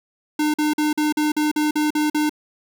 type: tone bursts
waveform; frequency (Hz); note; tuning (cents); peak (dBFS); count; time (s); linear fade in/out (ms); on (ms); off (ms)
square; 302.2; D4; +50; -18; 10; 0.39-2.295; 5; 150; 45
effects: none